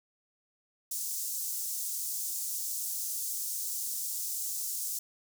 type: high-pass noise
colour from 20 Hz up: pink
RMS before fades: -35 dBFS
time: 0.91-4.99 s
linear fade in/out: 5 ms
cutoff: 6300 Hz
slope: 24 dB/octave
effects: none